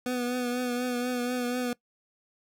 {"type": "tone with vibrato", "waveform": "25% pulse", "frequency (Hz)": 246.9, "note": "B3", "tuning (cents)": 0, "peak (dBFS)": -24, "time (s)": [0.06, 1.73], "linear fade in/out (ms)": 2, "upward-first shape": "triangle", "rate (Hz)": 4.1, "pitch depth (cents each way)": 37, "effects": ["noise-tail reverb RT60 0.1 s tail -21 dB re dry"]}